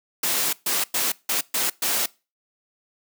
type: noise bursts at uneven times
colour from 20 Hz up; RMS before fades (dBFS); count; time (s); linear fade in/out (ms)
white; -23; 6; 0.23-0.53 / 0.66-0.84 / 0.94-1.12 / 1.29-1.41 / 1.54-1.7 / 1.82-2.06; 5
effects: noise-tail reverb RT60 0.3 s tail -23 dB re dry + high-pass 200 Hz 12 dB/octave